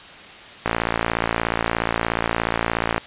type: click train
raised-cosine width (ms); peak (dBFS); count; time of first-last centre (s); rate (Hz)
0.5; -4; 133; 0.66-2.98; 56.9
effects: white hiss -40 dBFS RMS until 3.06 s + resampled to 8000 Hz